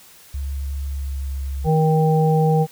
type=tone with pitch glide; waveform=sine; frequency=69.3 to 68.19 Hz; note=C#2 to C#2; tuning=0 to -28 cents; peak=-23 dBFS; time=0.34-1.67 s; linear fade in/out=5 ms; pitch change=-28 cents; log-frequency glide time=0.91-1.33 s
type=harmonic tone; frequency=157.4 Hz; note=D#3; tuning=20 cents sharp; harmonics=1 / 3 / 5; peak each=-15 / -20 / -22 dBFS; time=1.64-2.67 s; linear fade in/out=50 ms
effects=white hiss -47 dBFS RMS until 2.71 s